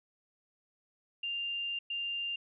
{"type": "tone bursts at uneven times", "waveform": "sine", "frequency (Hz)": 2794, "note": "F7", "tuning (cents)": 0, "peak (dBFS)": -33, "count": 2, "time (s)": [[1.23, 1.79], [1.9, 2.36]], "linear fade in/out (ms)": 5, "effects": []}